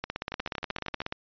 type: two click trains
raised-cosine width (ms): 0.3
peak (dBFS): -19 / -15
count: 10 / 19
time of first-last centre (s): 0.32-1.018 / 0.04-1.124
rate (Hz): 12.9 / 16.6
effects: resampled to 11025 Hz